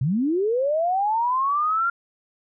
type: linear sweep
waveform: sine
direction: up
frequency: 117.4 to 1400 Hz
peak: -19 dBFS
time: 0.01-1.9 s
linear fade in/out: 5 ms
effects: none